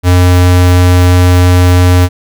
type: tone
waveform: square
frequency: 89.7 Hz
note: F2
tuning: 47 cents sharp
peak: -4 dBFS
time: 0.03-2.09 s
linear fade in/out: 50 ms
effects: none